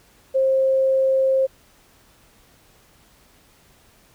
sine tone, 531 Hz, C5, 25 cents sharp, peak -15 dBFS, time 0.34-1.47 s, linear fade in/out 20 ms, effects pink hiss -55 dBFS RMS until 4.14 s

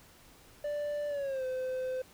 triangle tone with pitch glide, 587.3 to 514.2 Hz, D5 to C5, 0 to -30 cents, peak -30 dBFS, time 0.64-2.02 s, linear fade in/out 5 ms, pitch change -230 cents, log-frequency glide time 1.08-1.45 s, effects pink hiss -58 dBFS RMS until 2.13 s

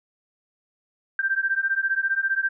sine beating tone pair, 1567 / 1582 Hz, G6 / G6, -1 / +15 cents, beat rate 15 Hz, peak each -24 dBFS, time 1.19-2.49 s, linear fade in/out 2 ms, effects none

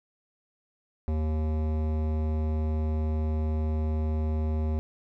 sine tone with hard clipping, 77.78 Hz, D#2, in tune, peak -27 dBFS, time 1.08-4.79 s, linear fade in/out 0 ms, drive 16 dB, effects none

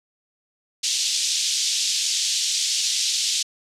white band-pass noise, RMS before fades -23 dBFS, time 0.83-3.43 s, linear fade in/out 10 ms, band 3200 to 6900 Hz, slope 24 dB/octave, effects low-pass 12000 Hz 12 dB/octave

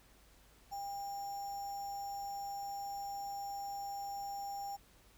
sine tone with sample-and-hold, 800 Hz, G5, 35 cents sharp, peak -39 dBFS, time 0.71-4.77 s, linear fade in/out 20 ms, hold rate 6300 Hz, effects added 50 Hz sine -66 dBFS peak until 5.17 s + pink hiss -65 dBFS RMS until 5.17 s

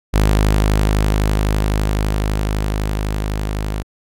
sawtooth tone with level ramp, 51.91 Hz, G#1, in tune, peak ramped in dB -7 to -16 dBFS, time 0.13-3.83 s, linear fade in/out 20 ms, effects AAC 64 kbps

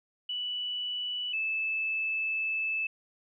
sine tone pair in turn, 2960 / 2622 Hz, F#7 / E7, 0 / -10 cents, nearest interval major second, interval 210 cents, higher first, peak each -31 / -28 dBFS, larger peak second, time 0.29-1.33 / 1.33-2.87 s, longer second, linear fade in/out 5 ms, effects none

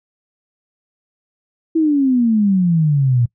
sine exponential sweep, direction down, 330 to 116.6 Hz, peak -11 dBFS, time 1.75-3.26 s, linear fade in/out 10 ms, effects noise-tail reverb RT60 0.1 s tail -23 dB re dry

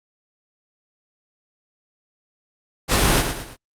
pink noise with echo, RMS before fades -17 dBFS, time 2.88-3.24 s, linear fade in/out 50 ms, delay 110 ms, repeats 3, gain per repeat -7 dB, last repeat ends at 3.57 s, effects low-pass 12000 Hz 12 dB/octave + Opus 48 kbps

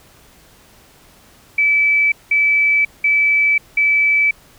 sine tone bursts, 2306 Hz, D7, 32 cents flat, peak -11 dBFS, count 4, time 1.58-4.31 s, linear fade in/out 5 ms, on 540 ms, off 190 ms, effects pink hiss -48 dBFS RMS until 4.58 s

